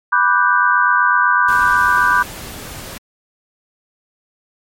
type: chord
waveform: sine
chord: G major seventh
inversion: first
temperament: equal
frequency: 987.8 / 1174.7 / 1480 / 1568 Hz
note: B5 / D6 / F#6 / G6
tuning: 0 / 0 / 0 / 0 cents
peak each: -16 dBFS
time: 0.12-2.23 s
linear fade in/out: 10 ms
type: noise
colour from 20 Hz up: pink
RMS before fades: -31 dBFS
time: 1.48-2.98 s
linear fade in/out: 5 ms
effects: MP3 64 kbps